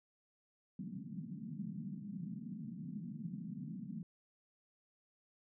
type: band-pass noise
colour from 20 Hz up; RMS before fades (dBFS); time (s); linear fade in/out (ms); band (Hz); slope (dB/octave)
white; -45; 0.79-4.03; 2; 150 to 230; 48
effects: none